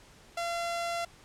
sawtooth tone, 684 Hz, F5, 36 cents flat, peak -27 dBFS, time 0.37-1.05 s, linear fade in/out 5 ms, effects pink hiss -56 dBFS RMS until 1.24 s + low-pass 9000 Hz 12 dB/octave

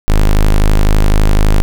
square tone, 25.96 Hz, G#0, in tune, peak -6 dBFS, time 0.08-1.62 s, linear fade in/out 0 ms, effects none

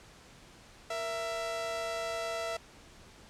sawtooth tone pair together, 466.2 / 665.1 Hz, A#4 / E5, 0 / +15 cents, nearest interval tritone, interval 615 cents, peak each -38 / -30 dBFS, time 0.9-2.57 s, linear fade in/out 5 ms, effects pink hiss -55 dBFS RMS until 3.29 s + low-pass 8000 Hz 12 dB/octave

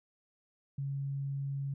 sine tone, 138.59 Hz, C#3, in tune, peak -33 dBFS, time 0.78-1.74 s, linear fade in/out 5 ms, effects none

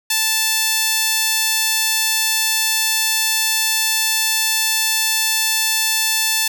sawtooth tone with high-pass filter, 880 Hz, A5, in tune, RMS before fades -18 dBFS, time 0.1-6.48 s, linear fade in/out 5 ms, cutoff 3200 Hz, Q 0.62, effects none

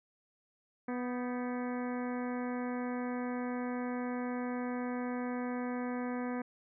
harmonic tone with a mistuned harmonic, 246.9 Hz, B3, in tune, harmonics 1 / 2 / 3 / 4 / 5 / 6 / 7 / 8 / 9, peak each -35 / -41 / -45 / -47 / -49 / -51 / -52 / -53 / -54 dBFS, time 0.88-6.42 s, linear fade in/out 5 ms, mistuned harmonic 6, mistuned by +81 cents, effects none

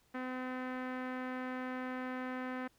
sawtooth tone with low-pass filter, 255.3 Hz, C4, 42 cents flat, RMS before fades -40 dBFS, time 0.14-2.68 s, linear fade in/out 10 ms, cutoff 1800 Hz, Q 2.1, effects pink hiss -71 dBFS RMS until 2.78 s

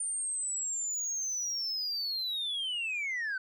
sine linear sweep, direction down, 9030 to 1494 Hz, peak -29 dBFS, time 0-3.38 s, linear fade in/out 5 ms, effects tanh soft clip ceiling -30 dBFS

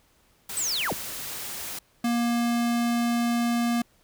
white noise, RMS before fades -35 dBFS, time 0.49-1.79 s, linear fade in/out 5 ms
sine linear sweep, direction down, 8310 to 69.3 Hz, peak -25 dBFS, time 0.57-0.93 s, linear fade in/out 0 ms
square tone, 236.6 Hz, A#3, 26 cents sharp, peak -23 dBFS, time 2.04-3.82 s, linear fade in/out 5 ms
effects pink hiss -63 dBFS RMS until 4.03 s

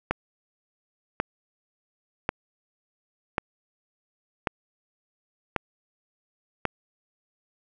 click train, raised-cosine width 0.5 ms, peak -8 dBFS, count 7, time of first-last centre 0.11-6.653 s, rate 0.917 Hz, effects none

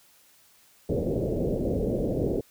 white low-pass noise, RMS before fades -27 dBFS, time 0.89-2.41 s, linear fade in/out 5 ms, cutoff 560 Hz, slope 48 dB/octave, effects white hiss -59 dBFS RMS until 2.5 s

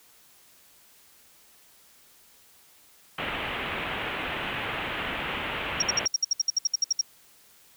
white low-pass noise, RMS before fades -32 dBFS, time 3.18-6.06 s, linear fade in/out 5 ms, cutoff 3100 Hz, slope 48 dB/octave
sine tone bursts, 5600 Hz, F8, 4 cents sharp, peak -19 dBFS, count 15, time 5.8-7.012 s, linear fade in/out 5 ms, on 22 ms, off 63 ms
effects white hiss -57 dBFS RMS until 7.76 s

